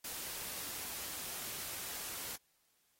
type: noise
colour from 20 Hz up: white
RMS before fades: -43 dBFS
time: 0.04-2.36 s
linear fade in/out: 5 ms
effects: white hiss -75 dBFS RMS until 2.99 s + AAC 48 kbps